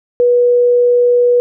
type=tone; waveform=sine; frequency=486.8 Hz; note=B4; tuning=25 cents flat; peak=-7 dBFS; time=0.2-1.4 s; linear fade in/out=0 ms; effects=none